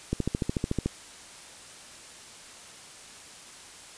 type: click train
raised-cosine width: 3 ms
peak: -13 dBFS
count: 11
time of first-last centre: 0.13-0.86 s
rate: 13.7 Hz
effects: white hiss -47 dBFS RMS until 3.97 s + resampled to 22050 Hz